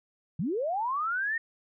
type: linear sweep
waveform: sine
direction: up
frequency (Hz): 134.7 to 1864.7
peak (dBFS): -27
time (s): 0.39-1.38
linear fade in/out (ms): 5
effects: none